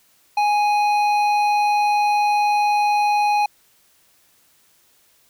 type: tone with hard clipping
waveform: triangle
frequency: 830.6 Hz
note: G#5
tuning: in tune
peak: -17 dBFS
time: 0.37-3.46 s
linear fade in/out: 5 ms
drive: 13 dB
effects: white hiss -58 dBFS RMS until 5.29 s